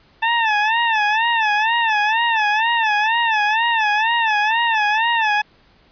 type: tone with vibrato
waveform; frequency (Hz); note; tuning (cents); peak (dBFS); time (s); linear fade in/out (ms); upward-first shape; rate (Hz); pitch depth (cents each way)
20% pulse; 884; A5; +8; -10; 0.22-5.42; 10; sine; 2.1; 110
effects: pink hiss -54 dBFS RMS until 5.91 s + resampled to 11025 Hz